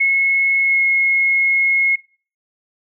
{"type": "tone with pitch glide", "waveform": "sine", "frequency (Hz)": [2181, 2166], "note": ["C#7", "C#7"], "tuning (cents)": [-29, -41], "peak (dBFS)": -12, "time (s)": [0, 1.96], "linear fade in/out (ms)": 10, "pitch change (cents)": -12, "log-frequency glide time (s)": [0.6, 0.81], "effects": ["noise-tail reverb RT60 0.4 s tail -21 dB re dry"]}